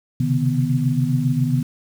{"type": "tone cluster", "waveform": "sine", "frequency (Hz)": [129.3, 136.7, 154.6, 246], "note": ["C3", "C#3", "D#3", "B3"], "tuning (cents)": [-20, -24, -11, -7], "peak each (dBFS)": -22, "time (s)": [0.2, 1.63], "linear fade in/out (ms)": 5, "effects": ["7-bit"]}